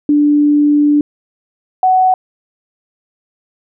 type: tone pair in turn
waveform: sine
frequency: 293.7 / 745.9 Hz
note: D4 / F#5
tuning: 0 / +14 cents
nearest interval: octave + major third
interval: 1614 cents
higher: second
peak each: -7 dBFS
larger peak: neither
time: 0.09-1.01 / 1.83-2.14 s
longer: first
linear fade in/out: 2 ms
effects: none